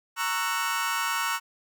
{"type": "chord", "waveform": "30% pulse", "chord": "F# dominant seventh", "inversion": "first", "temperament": "just", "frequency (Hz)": [925, 1110, 1332, 1480], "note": ["A#5", "C#6", "E6", "F#6"], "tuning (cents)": [-14, 2, 18, 0], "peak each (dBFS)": -29, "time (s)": [0.16, 1.4], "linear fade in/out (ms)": 50, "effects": []}